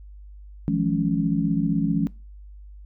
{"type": "tone cluster", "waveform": "sine", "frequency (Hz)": [163.7, 179.2, 211.7, 278.8], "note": ["E3", "F3", "G#3", "C#4"], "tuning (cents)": [-12, 45, 33, 10], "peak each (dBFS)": -25, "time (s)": [0.68, 2.07], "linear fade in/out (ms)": 0, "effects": ["noise-tail reverb RT60 0.3 s tail -22 dB re dry", "added 50 Hz sine -40 dBFS peak until 2.85 s"]}